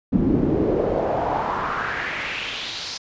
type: noise with band-pass filter sweep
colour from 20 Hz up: brown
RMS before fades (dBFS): -23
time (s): 0.12-2.98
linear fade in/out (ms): 10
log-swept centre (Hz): 220 to 5100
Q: 3.1
effects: resampled to 16000 Hz